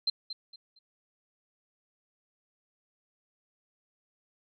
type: tone with echo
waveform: sine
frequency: 4125 Hz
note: C8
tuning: 25 cents flat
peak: -24 dBFS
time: 0.07-0.1 s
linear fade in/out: 5 ms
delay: 230 ms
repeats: 3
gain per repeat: -11 dB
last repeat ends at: 0.79 s
effects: none